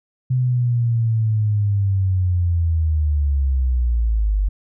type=linear sweep; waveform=sine; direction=down; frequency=128.5 to 47.93 Hz; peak=-15 dBFS; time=0.3-4.49 s; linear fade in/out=10 ms; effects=none